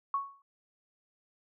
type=tone with exponential decay; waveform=sine; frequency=1108.7 Hz; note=C#6; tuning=in tune; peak=-25 dBFS; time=0.14-0.42 s; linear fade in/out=2 ms; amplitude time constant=59 ms; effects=none